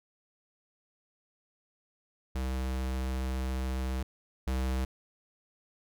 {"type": "tone pair in turn", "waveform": "square", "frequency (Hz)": [64.8, 64.8], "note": ["C2", "C2"], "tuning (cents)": [-16, -16], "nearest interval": "unison", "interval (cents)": 0, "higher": "neither", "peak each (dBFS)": [-31, -29], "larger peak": "second", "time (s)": [[2.35, 4.03], [4.47, 4.85]], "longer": "first", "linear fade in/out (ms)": 5, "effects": []}